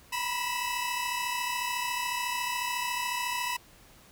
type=tone cluster; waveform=sawtooth; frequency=963 / 997 / 2623 Hz; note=B5 / B5 / E7; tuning=-44 / +16 / -9 cents; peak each=-30 / -30 / -32 dBFS; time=0.12-3.57 s; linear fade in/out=10 ms; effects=pink hiss -56 dBFS RMS until 4.11 s